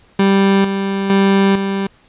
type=tone with tremolo; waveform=30% pulse; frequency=196 Hz; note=G3; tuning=in tune; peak=-7 dBFS; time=0.19-1.87 s; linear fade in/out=5 ms; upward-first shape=square; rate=1.1 Hz; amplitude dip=55%; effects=pink hiss -51 dBFS RMS until 2.08 s + resampled to 8000 Hz